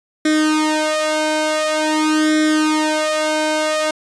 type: tone with flanger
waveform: sawtooth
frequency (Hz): 308.8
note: D#4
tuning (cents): -13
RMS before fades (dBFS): -17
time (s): 0.25-3.91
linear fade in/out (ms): 5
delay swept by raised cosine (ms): 0.54 to 1.94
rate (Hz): 0.47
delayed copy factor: +0.9
effects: resampled to 22050 Hz